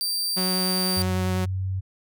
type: tone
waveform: sawtooth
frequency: 4679 Hz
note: D8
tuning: 7 cents flat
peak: -21 dBFS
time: 0.01-1.02 s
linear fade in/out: 0 ms
type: tone with vibrato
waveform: sawtooth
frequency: 185 Hz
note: F#3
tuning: in tune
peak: -21 dBFS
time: 0.36-1.46 s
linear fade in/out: 20 ms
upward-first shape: sine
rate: 10 Hz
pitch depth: 9 cents each way
type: tone with pitch glide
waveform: sine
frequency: 92.6 to 94.76 Hz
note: F#2 to F#2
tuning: +2 to +42 cents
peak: -24 dBFS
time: 0.96-1.81 s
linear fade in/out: 20 ms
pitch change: +40 cents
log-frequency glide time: 1.13-1.66 s
effects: none